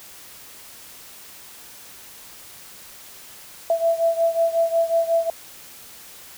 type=beating tone pair; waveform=sine; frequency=664 / 669.5 Hz; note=E5 / E5; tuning=+12 / +27 cents; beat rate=5.5 Hz; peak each=-19 / -22 dBFS; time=3.7-5.3 s; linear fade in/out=2 ms; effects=white hiss -43 dBFS RMS until 6.37 s